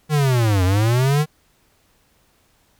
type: linear two-way sweep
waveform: square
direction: down then up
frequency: 155.56 to 89.2 to 155.56 Hz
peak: -15 dBFS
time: 0.09-1.26 s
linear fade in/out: 50 ms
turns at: 0.64 s
effects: pink hiss -60 dBFS RMS until 2.79 s